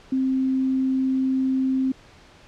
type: tone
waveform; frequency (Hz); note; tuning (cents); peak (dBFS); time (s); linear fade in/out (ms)
sine; 262.9; C4; +8; -19; 0.12-1.92; 5
effects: pink hiss -50 dBFS RMS until 2.47 s + low-pass 5000 Hz 12 dB/octave